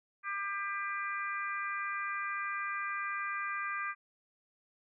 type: harmonic tone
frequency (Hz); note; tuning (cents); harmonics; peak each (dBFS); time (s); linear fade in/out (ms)
398.5; G4; +28; 3 / 4 / 5 / 6; -37 / -39 / -41 / -43; 0.23-3.95; 50
effects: none